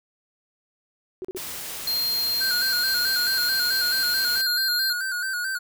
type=tone bursts; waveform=sine; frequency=371.8 Hz; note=F#4; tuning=8 cents sharp; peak=-29 dBFS; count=3; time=1.22-1.374 s; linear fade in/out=0 ms; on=26 ms; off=38 ms
type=noise; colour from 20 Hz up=white; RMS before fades=-34 dBFS; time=1.36-4.42 s; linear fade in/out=10 ms
type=tone; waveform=square; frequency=4200 Hz; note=C8; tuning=6 cents sharp; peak=-23 dBFS; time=1.87-4.93 s; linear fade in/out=5 ms
type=tone with vibrato; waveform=square; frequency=1500 Hz; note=F#6; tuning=23 cents sharp; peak=-26 dBFS; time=2.4-5.59 s; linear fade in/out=20 ms; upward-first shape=square; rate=4.6 Hz; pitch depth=61 cents each way
effects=none